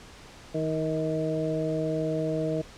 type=harmonic tone with a mistuned harmonic; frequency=158.2 Hz; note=D#3; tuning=29 cents sharp; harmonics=1 / 2 / 3 / 4; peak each=-31 / -31 / -31 / -31 dBFS; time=0.54-2.62 s; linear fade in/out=10 ms; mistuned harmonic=3; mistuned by=-20 cents; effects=pink hiss -48 dBFS RMS until 2.77 s + low-pass 7000 Hz 12 dB/octave